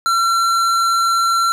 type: tone with hard clipping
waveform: triangle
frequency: 1358 Hz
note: F6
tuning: 49 cents flat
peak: -15 dBFS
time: 0.06-1.52 s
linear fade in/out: 0 ms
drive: 17 dB
effects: none